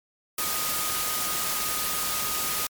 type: tone in noise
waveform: sine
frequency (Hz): 1244.5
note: D#6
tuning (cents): 0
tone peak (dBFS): -35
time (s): 0.38-2.67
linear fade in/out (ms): 5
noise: white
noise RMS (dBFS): -28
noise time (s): 0.38-2.67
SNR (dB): -10
effects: MP3 96 kbps